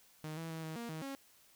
sawtooth tone with pitch steps, 155.2 / 163.8 / 161.4 / 158.9 / 234.6 / 158.3 / 273.5 Hz, D#3 / E3 / E3 / D#3 / A#3 / D#3 / C#4, -4 / -11 / -36 / +37 / +11 / +30 / -23 cents, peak -37 dBFS, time 0.24-1.15 s, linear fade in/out 0 ms, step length 130 ms, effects white hiss -65 dBFS RMS until 1.55 s

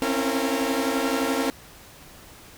sawtooth tone cluster, 263.8 / 275.4 / 333 / 458.7 / 693 Hz, C4 / C#4 / E4 / A#4 / F5, +14 / -11 / +18 / -28 / -14 cents, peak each -24 / -23 / -28 / -24 / -32 dBFS, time 0.02-1.5 s, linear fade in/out 0 ms, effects pink hiss -47 dBFS RMS until 2.57 s

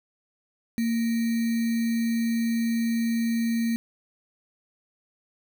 sine tone with sample-and-hold, 230 Hz, A#3, 23 cents flat, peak -22 dBFS, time 0.78-3.76 s, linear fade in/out 0 ms, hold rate 2100 Hz, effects none

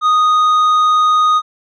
sine tone with tanh clipping, 1242 Hz, D#6, 3 cents flat, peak -10 dBFS, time 0.01-1.42 s, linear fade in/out 50 ms, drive 6 dB, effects none

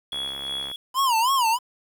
triangle tone with tremolo, 3356 Hz, G#7, 17 cents sharp, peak -25 dBFS, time 0.12-0.76 s, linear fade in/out 2 ms, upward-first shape sine, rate 2.9 Hz, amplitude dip 45%
click train, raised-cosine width 0.5 ms, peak -24 dBFS, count 41, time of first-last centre 0.13-0.715 s, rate 68.4 Hz
square tone with vibrato, 987.8 Hz, B5, in tune, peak -19 dBFS, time 0.94-1.59 s, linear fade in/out 50 ms, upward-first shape sine, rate 3.2 Hz, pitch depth 190 cents each way
effects 8-bit

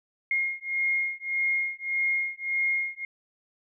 sine beating tone pair, 2140 / 2141.7 Hz, C7 / C7, +38 / +40 cents, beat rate 1.7 Hz, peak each -28 dBFS, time 0.31-3.05 s, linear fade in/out 2 ms, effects none

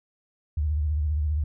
sine tone with vibrato, 75.4 Hz, D2, 46 cents sharp, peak -22 dBFS, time 0.57-1.44 s, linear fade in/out 5 ms, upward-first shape sine, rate 15 Hz, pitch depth 100 cents each way, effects none

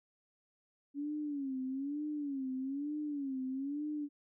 sine tone with vibrato, 279.5 Hz, C#4, 14 cents sharp, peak -35 dBFS, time 0.94-4.09 s, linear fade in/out 50 ms, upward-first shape sine, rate 1.1 Hz, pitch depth 130 cents each way, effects none

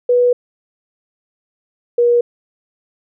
sine tone pair in turn, 490 / 478.5 Hz, B4 / A#4, -14 / +45 cents, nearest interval unison, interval 41 cents, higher first, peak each -9 dBFS, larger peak neither, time 0.09-0.33 / 1.98-2.21 s, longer first, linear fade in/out 5 ms, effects none

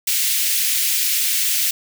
white high-pass noise, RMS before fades -19 dBFS, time 0.07-1.71 s, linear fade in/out 5 ms, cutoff 2100 Hz, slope 24 dB/octave, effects none

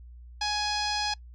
sawtooth tone with low-pass filter, 835 Hz, G#5, 9 cents sharp, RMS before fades -29 dBFS, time 0.41-1.14 s, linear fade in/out 5 ms, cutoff 4900 Hz, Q 5.3, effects noise-tail reverb RT60 0.1 s tail -23 dB re dry + added 60 Hz sine -44 dBFS peak until 1.34 s

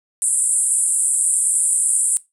white band-pass noise, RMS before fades -18 dBFS, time 0.22-2.17 s, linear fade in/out 0 ms, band 8000 to 10000 Hz, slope 96 dB/octave, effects noise-tail reverb RT60 0.2 s tail -18 dB re dry

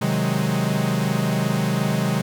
45% pulse chord, Ab dominant seventh, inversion first, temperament equal with one note detuned, 130.81 / 156.19 / 185 / 207.7 Hz, C3 / Eb3 / Gb3 / Ab3, 0 / +7 / 0 / 0 cents, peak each -25 dBFS, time 0.01-2.22 s, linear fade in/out 10 ms, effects none

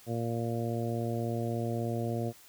harmonic tone, 116.54 Hz, A#2, in tune, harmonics 1 / 2 / 3 / 4 / 5 / 6, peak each -33 / -36 / -38 / -39 / -40 / -41 dBFS, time 0.06-2.33 s, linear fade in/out 50 ms, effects white hiss -56 dBFS RMS until 2.48 s

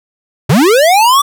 square linear sweep, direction up, 110 to 1174.7 Hz, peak -6 dBFS, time 0.49-1.22 s, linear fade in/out 10 ms, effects none

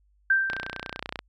sine tone with exponential decay, 1568 Hz, G6, in tune, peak -16 dBFS, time 0.3-0.99 s, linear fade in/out 5 ms, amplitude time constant 150 ms
click train, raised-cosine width 0.3 ms, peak -15 dBFS, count 22, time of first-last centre 0.5-1.191 s, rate 30.4 Hz
effects added 50 Hz sine -61 dBFS peak until 1.28 s

